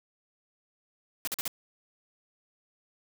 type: noise bursts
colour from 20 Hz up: white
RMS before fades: -32 dBFS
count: 4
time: 1.25-1.478 s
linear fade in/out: 0 ms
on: 24 ms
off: 44 ms
effects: none